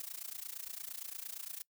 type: noise with amplitude modulation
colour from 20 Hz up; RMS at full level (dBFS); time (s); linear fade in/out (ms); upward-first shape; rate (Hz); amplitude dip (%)
blue; -41; 0-1.62; 0; sine; 28.7; 90
effects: noise-tail reverb RT60 0.1 s tail -23 dB re dry